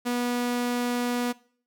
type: tone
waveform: sawtooth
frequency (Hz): 243.5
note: B3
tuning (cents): -24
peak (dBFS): -21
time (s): 0.05-1.33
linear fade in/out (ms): 20
effects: noise-tail reverb RT60 0.5 s tail -21 dB re dry